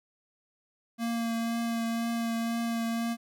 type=tone with vibrato; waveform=square; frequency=230.8 Hz; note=A#3; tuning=17 cents flat; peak=-29 dBFS; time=0.98-3.17 s; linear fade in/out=50 ms; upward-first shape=triangle; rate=2 Hz; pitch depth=16 cents each way; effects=none